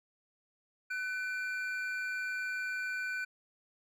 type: tone pair together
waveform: triangle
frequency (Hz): 1504.5 / 2375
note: F#6 / D7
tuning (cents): +28 / +19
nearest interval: minor sixth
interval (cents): 791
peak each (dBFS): -33 / -39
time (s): 0.9-3.25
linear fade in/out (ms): 10
effects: none